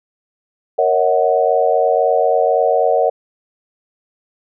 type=chord; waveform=sine; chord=D# minor seventh; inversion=second; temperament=equal with one note detuned; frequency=466.2 / 554.4 / 638.3 / 740 Hz; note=A#4 / C#5 / D#5 / F#5; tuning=0 / 0 / +44 / 0 cents; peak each=-17 dBFS; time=0.78-3.1 s; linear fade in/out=10 ms; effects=none